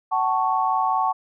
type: chord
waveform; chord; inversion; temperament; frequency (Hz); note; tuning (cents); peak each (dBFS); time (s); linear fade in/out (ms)
sine; F# minor; none; equal with one note detuned; 755.5 / 880 / 1108.7; F#5 / A5 / C#6; +36 / 0 / 0; -23; 0.11-1.13; 20
effects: none